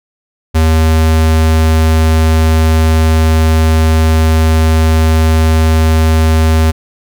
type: tone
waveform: square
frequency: 79.8 Hz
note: D#2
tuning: 44 cents sharp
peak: -7 dBFS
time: 0.54-6.72 s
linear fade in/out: 20 ms
effects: none